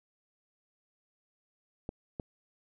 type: clicks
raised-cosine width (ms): 2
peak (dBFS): -23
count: 2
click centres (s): 1.891 / 2.198
effects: none